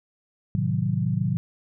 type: chord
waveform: sine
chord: A diminished seventh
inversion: none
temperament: equal with one note detuned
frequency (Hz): 110 / 130.81 / 156.37 / 185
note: A2 / C3 / Eb3 / Gb3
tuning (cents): 0 / 0 / +9 / 0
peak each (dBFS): -27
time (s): 0.55-1.37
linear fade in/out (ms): 0
effects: none